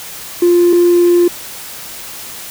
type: tone pair in turn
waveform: triangle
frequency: 349.3 / 349.3 Hz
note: F4 / F4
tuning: 0 / 0 cents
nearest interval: unison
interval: 0 cents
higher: neither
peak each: -3 dBFS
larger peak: neither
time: 0.42-0.73 / 0.73-1.28 s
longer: second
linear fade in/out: 5 ms
effects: tanh soft clip ceiling -3 dBFS + white hiss -29 dBFS RMS until 2.5 s

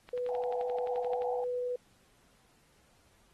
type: click train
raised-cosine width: 0.3 ms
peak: -33 dBFS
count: 14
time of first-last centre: 0.09-1.22 s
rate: 11.5 Hz
type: tone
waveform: sine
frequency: 493.9 Hz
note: B4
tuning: in tune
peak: -31 dBFS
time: 0.13-1.76 s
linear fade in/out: 5 ms
type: band-pass noise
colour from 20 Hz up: pink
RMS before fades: -39 dBFS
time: 0.29-1.44 s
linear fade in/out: 0 ms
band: 700 to 820 Hz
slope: 96 dB/octave
effects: pink hiss -67 dBFS RMS until 3.33 s + AAC 32 kbps

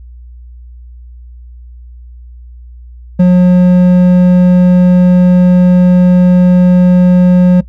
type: tone with hard clipping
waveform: sine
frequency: 180 Hz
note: F#3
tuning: 47 cents flat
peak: -4 dBFS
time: 3.19-7.61 s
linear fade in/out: 10 ms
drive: 6 dB
effects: noise-tail reverb RT60 0.1 s tail -21 dB re dry + added 60 Hz sine -29 dBFS peak until 7.68 s

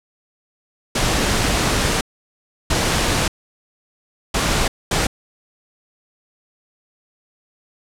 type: noise bursts at uneven times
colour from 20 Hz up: pink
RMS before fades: -18 dBFS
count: 4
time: 0.95-2.01 / 2.7-3.28 / 4.34-4.68 / 4.91-5.07 s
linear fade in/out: 5 ms
effects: low-pass 9000 Hz 12 dB/octave

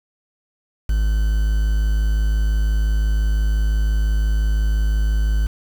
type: tone with quantisation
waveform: triangle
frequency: 52.9 Hz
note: G#1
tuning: 33 cents sharp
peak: -13 dBFS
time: 0.89-5.47 s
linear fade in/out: 5 ms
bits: 6
effects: none

